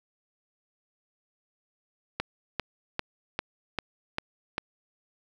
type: click train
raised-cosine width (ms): 0.3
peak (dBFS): -12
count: 7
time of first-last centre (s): 2.2-4.581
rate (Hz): 2.52
effects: 9-bit